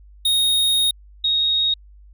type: tone pair in turn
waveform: square / sine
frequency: 3729 / 3751 Hz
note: A#7 / A#7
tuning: 0 / +10 cents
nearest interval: unison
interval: 10 cents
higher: second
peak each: -16 dBFS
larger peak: neither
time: 0.25-0.91 / 1.24-1.74 s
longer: first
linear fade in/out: 5 ms
effects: added 50 Hz sine -43 dBFS peak until 2.13 s